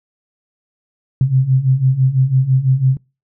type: beating tone pair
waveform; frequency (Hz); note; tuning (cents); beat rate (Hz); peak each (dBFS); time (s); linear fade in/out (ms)
sine; 127.9 / 133.9; C3 / C3; -39 / +40; 6; -16 / -12; 1.21-2.97; 2
effects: noise-tail reverb RT60 0.3 s tail -26 dB re dry